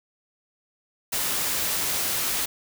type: noise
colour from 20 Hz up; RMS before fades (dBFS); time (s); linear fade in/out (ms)
white; -26; 1.12-2.46; 10
effects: none